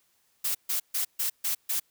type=noise bursts; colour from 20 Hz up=blue; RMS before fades=-28 dBFS; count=6; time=0.44-1.8 s; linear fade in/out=10 ms; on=110 ms; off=140 ms; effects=white hiss -69 dBFS RMS until 1.9 s